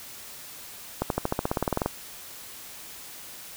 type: accelerating click train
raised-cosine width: 1 ms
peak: -10 dBFS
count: 15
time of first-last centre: 1.02-1.86 s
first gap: 82 ms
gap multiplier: 0.95
effects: white hiss -43 dBFS RMS until 3.56 s